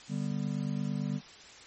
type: chord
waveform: triangle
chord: G major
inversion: second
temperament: just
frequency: 147 / 196 / 245 Hz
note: D3 / G3 / B3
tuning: +2 / 0 / -14 cents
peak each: -32 / -32 / -35 dBFS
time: 0.08-1.21 s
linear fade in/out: 50 ms
effects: white hiss -51 dBFS RMS until 1.66 s + MP3 32 kbps